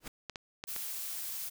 pink noise with exponential growth, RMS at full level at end -36 dBFS, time 0-0.08 s, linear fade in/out 5 ms, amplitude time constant 16 ms
clicks, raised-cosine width 0.2 ms, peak -22 dBFS, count 4, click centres 0.297 / 0.358 / 0.639 / 0.763 s
blue noise, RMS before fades -39 dBFS, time 0.67-1.5 s, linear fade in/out 20 ms
effects none

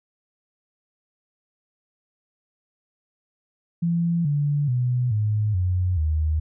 sine tone with pitch steps, 169.7 / 145.19 / 124.23 / 106.29 / 90.94 / 77.81 Hz, F3 / D3 / B2 / G#2 / F#2 / D#2, -49 / -19 / +11 / +41 / -29 / +1 cents, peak -19 dBFS, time 3.82-6.4 s, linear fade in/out 10 ms, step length 430 ms, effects none

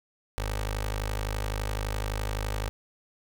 15% pulse tone with notch filter, 51.8 Hz, G#1, 4 cents flat, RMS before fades -31 dBFS, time 0.38-2.69 s, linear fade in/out 0 ms, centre 180 Hz, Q 0.53, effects none

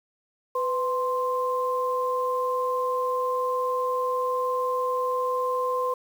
sine tone pair together, 500.8 / 1046.5 Hz, B4 / C6, +24 / 0 cents, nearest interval octave + minor second, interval 1276 cents, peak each -26 dBFS, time 0.55-5.94 s, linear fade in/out 5 ms, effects 8-bit

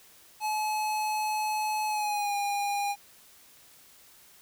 square tone with pitch glide, 856 to 811.2 Hz, A5 to G#5, -48 to -41 cents, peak -28 dBFS, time 0.4-2.96 s, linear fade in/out 50 ms, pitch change -93 cents, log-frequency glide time 1.87-2.35 s, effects white hiss -56 dBFS RMS until 4.41 s

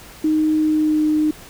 sine tone with pitch glide, 310.1 to 306.2 Hz, D#4 to D#4, -6 to -28 cents, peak -14 dBFS, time 0.24-1.31 s, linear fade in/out 5 ms, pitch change -22 cents, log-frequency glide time 0.57-1.04 s, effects pink hiss -41 dBFS RMS until 1.49 s

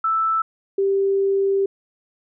sine tone pair in turn, 1320 / 392.4 Hz, E6 / G4, +2 / +2 cents, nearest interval octave + major sixth, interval 2100 cents, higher first, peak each -17 / -16 dBFS, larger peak second, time 0.04-0.42 / 0.78-1.66 s, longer second, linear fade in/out 5 ms, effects none

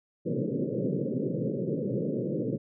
pink band-pass noise, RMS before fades -30 dBFS, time 0.25-2.58 s, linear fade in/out 20 ms, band 120 to 550 Hz, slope 96 dB/octave, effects none

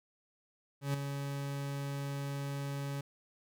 40% pulse tone with ADSR envelope, 140.3 Hz, C#3, 21 cents sharp, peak -28 dBFS, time 0.81-3.01 s, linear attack 130 ms, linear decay 7 ms, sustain -7 dB, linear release 5 ms, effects none

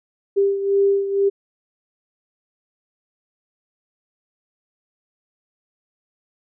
sine beating tone pair, 396.3 / 398.4 Hz, G4 / G4, +19 / +28 cents, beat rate 2.1 Hz, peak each -16 / -22 dBFS, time 0.36-1.3 s, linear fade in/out 20 ms, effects none

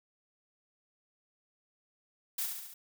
blue noise with echo, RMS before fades -34 dBFS, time 2.38-2.46 s, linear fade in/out 5 ms, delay 70 ms, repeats 4, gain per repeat -4 dB, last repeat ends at 2.74 s, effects none

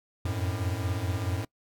square tone cluster, 87.6 / 92.3 / 108.8 Hz, F2 / F#2 / A2, +6 / -4 / -19 cents, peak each -36 / -32 / -33 dBFS, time 0.25-1.45 s, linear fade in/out 5 ms, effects noise-tail reverb RT60 0.1 s tail -24 dB re dry

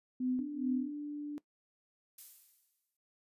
sine tone with tremolo, 253.8 Hz, B3, 47 cents sharp, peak -29 dBFS, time 0.2-0.92 s, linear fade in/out 5 ms, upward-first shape sine, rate 2.4 Hz, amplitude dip 95%
sine tone, 293.7 Hz, D4, in tune, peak -37 dBFS, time 0.39-1.38 s, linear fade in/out 0 ms
violet noise with exponential decay, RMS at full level -46 dBFS, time 2.18-2.97 s, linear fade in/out 5 ms, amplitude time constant 170 ms
effects noise-tail reverb RT60 0.1 s tail -19 dB re dry + resampled to 32000 Hz

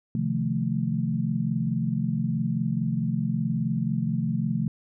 sine chord, F dominant seventh, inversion second, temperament equal, 130.81 / 155.56 / 174.61 / 220 Hz, C3 / Eb3 / F3 / A3, 0 / 0 / 0 / 0 cents, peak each -29 / -30 / -29 / -28 dBFS, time 0.15-4.68 s, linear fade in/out 2 ms, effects none

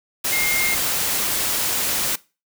sine tone in noise, 2124 Hz, C7, 25 cents sharp, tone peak -21 dBFS, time 0.32-0.75 s, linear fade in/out 10 ms, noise white, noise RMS -22 dBFS, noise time 0.24-2.16 s, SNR -2 dB, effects noise-tail reverb RT60 0.3 s tail -21 dB re dry

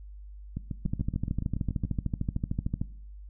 two click trains, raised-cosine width 5 ms, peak -20 / -16 dBFS, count 10 / 27, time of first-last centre 0.57-1.85 / 0.86-2.815 s, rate 7.03 / 13.3 Hz, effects noise-tail reverb RT60 0.6 s tail -19 dB re dry + added 50 Hz sine -42 dBFS peak until 3.29 s

